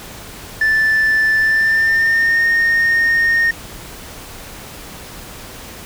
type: tone with pitch glide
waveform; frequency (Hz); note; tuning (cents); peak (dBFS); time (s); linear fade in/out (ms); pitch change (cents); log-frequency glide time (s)
sine; 1760 to 1842.2; A6 to A#6; 0 to -21; -9; 0.61-3.51; 5; +79; 1.39-2.45
effects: tanh soft clip ceiling -10 dBFS + pink hiss -34 dBFS RMS until 5.85 s